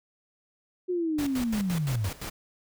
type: linear sweep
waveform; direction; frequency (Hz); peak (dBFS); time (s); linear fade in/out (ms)
sine; down; 368.7 to 87.9; -25; 0.88-2.1; 20
type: noise with tremolo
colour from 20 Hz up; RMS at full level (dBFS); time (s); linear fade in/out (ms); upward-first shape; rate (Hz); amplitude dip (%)
pink; -36; 1.18-2.3; 10; square; 5.8; 80
effects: none